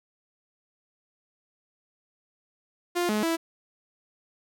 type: tone with pitch steps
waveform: sawtooth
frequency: 350.8 / 212.5 / 329.9 Hz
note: F4 / G#3 / E4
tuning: +8 / +40 / +1 cents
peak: -20 dBFS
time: 2.95-3.37 s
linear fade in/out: 20 ms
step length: 140 ms
effects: none